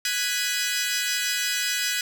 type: chord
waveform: 15% pulse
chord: G# minor seventh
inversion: third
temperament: equal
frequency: 1480 / 1661.2 / 1975.5 / 2489 Hz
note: F#6 / G#6 / B6 / D#7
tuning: 0 / 0 / 0 / 0 cents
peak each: -23 dBFS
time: 0.05-2.01 s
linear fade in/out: 2 ms
effects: none